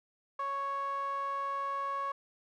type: tone with band-pass filter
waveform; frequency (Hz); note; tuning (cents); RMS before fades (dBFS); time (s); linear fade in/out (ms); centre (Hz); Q
sawtooth; 554.4; C#5; 0; -35; 0.39-2.12; 5; 1100; 4.6
effects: none